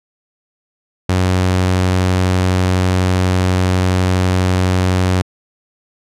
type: tone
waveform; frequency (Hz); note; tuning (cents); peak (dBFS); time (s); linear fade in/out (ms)
sawtooth; 92.1; F#2; -7; -8; 1.09-5.22; 5
effects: low-pass 9000 Hz 12 dB/octave